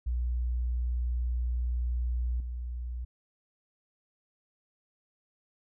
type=tone with level steps; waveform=sine; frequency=60.6 Hz; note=B1; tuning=32 cents flat; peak=-27 / -33 dBFS; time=0.06-3.05 s; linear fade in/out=10 ms; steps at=2.4 s; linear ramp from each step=2 ms; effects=none